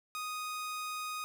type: tone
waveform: sawtooth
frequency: 1244.5 Hz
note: D#6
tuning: in tune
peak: -33 dBFS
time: 0.15-1.24 s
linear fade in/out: 0 ms
effects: none